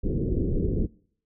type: low-pass noise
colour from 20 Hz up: pink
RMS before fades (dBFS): -25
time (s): 0.03-0.87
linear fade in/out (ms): 20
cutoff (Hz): 450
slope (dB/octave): 48
effects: noise-tail reverb RT60 0.6 s tail -24 dB re dry